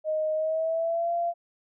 sine tone with pitch glide, 622.3 to 686.5 Hz, D#5 to F5, 0 to -30 cents, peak -24 dBFS, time 0.04-1.34 s, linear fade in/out 50 ms, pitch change +170 cents, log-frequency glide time 0.34-1.13 s, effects none

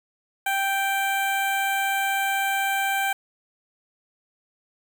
15% pulse tone with notch filter, 784 Hz, G5, in tune, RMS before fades -24 dBFS, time 0.46-3.13 s, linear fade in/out 5 ms, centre 4900 Hz, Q 0.73, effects 7-bit

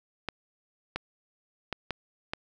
clicks, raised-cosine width 0.3 ms, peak -15 dBFS, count 5, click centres 0.287 / 0.96 / 1.727 / 1.907 / 2.335 s, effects none

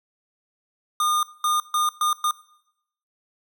square tone bursts at uneven times, 1216 Hz, D#6, 40 cents flat, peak -20 dBFS, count 5, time 1-1.23 / 1.44-1.6 / 1.74-1.89 / 2.01-2.13 / 2.24-2.31 s, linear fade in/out 2 ms, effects noise-tail reverb RT60 0.8 s tail -20 dB re dry

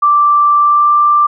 sine tone with pitch glide, 1173 to 1180.5 Hz, D6 to D6, -2 to +9 cents, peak -6 dBFS, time 0.02-1.27 s, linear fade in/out 10 ms, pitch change +11 cents, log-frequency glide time 0.58-0.92 s, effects none

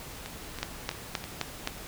two click trains, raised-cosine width 0.2 ms, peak -11 / -20 dBFS, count 5 / 4, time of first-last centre 0.63-1.674 / 0.26-1.24 s, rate 3.83 / 3.06 Hz, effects pink hiss -43 dBFS RMS until 1.87 s

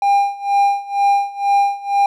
triangle tone with tremolo, 802 Hz, G5, 39 cents sharp, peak -8 dBFS, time 0.02-2.06 s, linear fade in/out 2 ms, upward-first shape sine, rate 2.1 Hz, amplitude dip 90%, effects none

